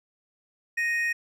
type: tone pair together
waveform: triangle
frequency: 1864.7 / 2492 Hz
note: A#6 / D#7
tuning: 0 / +2 cents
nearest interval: perfect fourth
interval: 502 cents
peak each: -23 / -29 dBFS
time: 0.77-1.13 s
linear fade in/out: 10 ms
effects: none